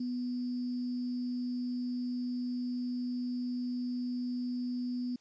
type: tone with sample-and-hold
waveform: sine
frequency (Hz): 246.9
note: B3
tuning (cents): 0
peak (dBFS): -32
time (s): 0-5.16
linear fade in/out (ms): 5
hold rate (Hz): 4900
effects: white hiss -68 dBFS RMS until 5.2 s + resampled to 16000 Hz